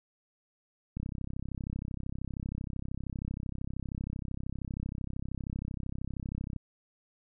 click train, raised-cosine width 5 ms, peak -24 dBFS, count 185, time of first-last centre 0.97-6.563 s, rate 32.9 Hz, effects none

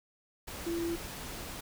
sine tone in noise, 337.7 Hz, E4, 42 cents sharp, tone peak -31 dBFS, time 0.66-0.96 s, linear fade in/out 10 ms, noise pink, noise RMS -42 dBFS, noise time 0.47-1.61 s, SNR +8 dB, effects none

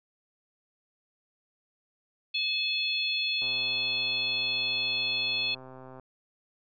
harmonic tone, 859 Hz, A5, 42 cents flat, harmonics 3 / 4 / 5, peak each -30 / -31 / -32 dBFS, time 2.34-5.55 s, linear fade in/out 10 ms
click train, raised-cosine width 1 ms, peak -33 dBFS, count 336, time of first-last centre 3.42-5.997 s, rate 130 Hz
effects none

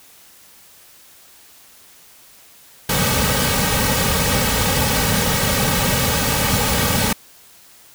pink noise with comb filter, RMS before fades -18 dBFS, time 2.89-7.13 s, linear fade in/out 5 ms, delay 2.9 ms, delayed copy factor -0.85, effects white hiss -47 dBFS RMS until 7.94 s

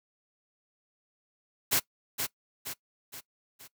white noise with echo, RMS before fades -25 dBFS, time 1.71-1.8 s, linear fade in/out 20 ms, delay 470 ms, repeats 4, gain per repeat -6 dB, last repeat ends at 3.68 s, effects noise-tail reverb RT60 0.1 s tail -20 dB re dry

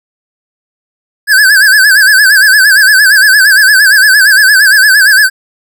square tone with vibrato, 1615 Hz, G#6, 49 cents flat, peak -3 dBFS, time 1.27-5.3 s, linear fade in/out 50 ms, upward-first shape sine, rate 8.7 Hz, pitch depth 120 cents each way, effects none

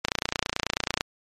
click train, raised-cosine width 0.2 ms, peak -6 dBFS, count 29, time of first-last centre 0.05-1.009 s, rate 29.2 Hz, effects MP3 64 kbps

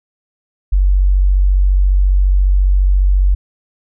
sine tone, 47.27 Hz, F#1, 38 cents sharp, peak -8 dBFS, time 0.72-3.35 s, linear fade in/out 10 ms, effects none

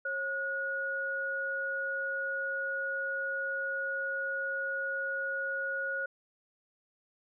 sine tone pair together, 543.5 / 1451 Hz, C#5 / F#6, -34 / -34 cents, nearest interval octave + perfect fourth, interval 1700 cents, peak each -38 / -32 dBFS, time 0.05-6.06 s, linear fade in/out 5 ms, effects none

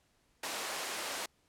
pink high-pass noise, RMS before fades -38 dBFS, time 0.43-1.26 s, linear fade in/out 5 ms, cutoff 530 Hz, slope 12 dB/octave, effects pink hiss -72 dBFS RMS until 1.48 s + low-pass 11000 Hz 12 dB/octave

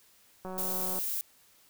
click train, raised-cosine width 1 ms, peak -27 dBFS, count 101, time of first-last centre 0.45-0.988 s, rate 186 Hz
violet noise, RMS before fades -33 dBFS, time 0.58-1.21 s, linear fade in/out 0 ms
effects white hiss -62 dBFS RMS until 1.69 s

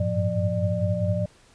sine tone cluster, 96.3 / 100.9 / 111.7 / 175.5 / 597 Hz, G2 / G#2 / A2 / F3 / D5, -30 / -49 / +27 / +9 / +28 cents, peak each -28 dBFS, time 0-1.26 s, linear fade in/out 5 ms, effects pink hiss -56 dBFS RMS until 1.54 s + resampled to 22050 Hz

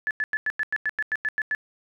sine tone bursts, 1726 Hz, A6, 34 cents flat, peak -22 dBFS, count 12, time 0.07-1.549 s, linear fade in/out 0 ms, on 38 ms, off 93 ms, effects none

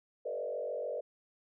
sine tone with frequency modulation, 541 Hz, C#5, 42 cents flat, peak -34 dBFS, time 0.25-1.01 s, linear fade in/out 10 ms, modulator 46.9 Hz, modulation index 1.9, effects none

